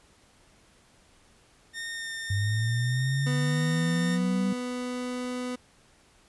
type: tone with vibrato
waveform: sawtooth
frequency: 1824 Hz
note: A#6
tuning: 38 cents flat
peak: -30 dBFS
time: 1.73-4.19 s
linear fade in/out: 50 ms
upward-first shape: sine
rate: 1.7 Hz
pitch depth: 11 cents each way
type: linear sweep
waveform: sine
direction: up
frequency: 98 to 196 Hz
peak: -24 dBFS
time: 2.3-4.53 s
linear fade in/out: 5 ms
type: tone with pitch glide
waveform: 30% pulse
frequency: 248 to 249.4 Hz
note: B3 to B3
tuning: +7 to +17 cents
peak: -28 dBFS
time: 3.26-5.56 s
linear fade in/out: 10 ms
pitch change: +10 cents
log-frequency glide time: 4.57-5.34 s
effects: pink hiss -60 dBFS RMS until 6.28 s + resampled to 24000 Hz